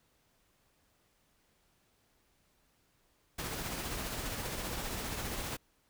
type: noise with tremolo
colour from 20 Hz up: pink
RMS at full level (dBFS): -37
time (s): 3.38-5.57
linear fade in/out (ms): 10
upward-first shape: triangle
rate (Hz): 15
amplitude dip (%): 35
effects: pink hiss -72 dBFS RMS until 5.89 s